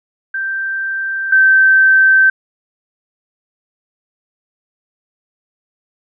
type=tone pair in turn; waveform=sine; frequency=1568 / 1550.9 Hz; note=G6 / G6; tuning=0 / -19 cents; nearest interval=unison; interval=19 cents; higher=first; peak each=-17 / -6 dBFS; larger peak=second; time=0.34-1.32 / 1.32-2.3 s; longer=neither; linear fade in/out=5 ms; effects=none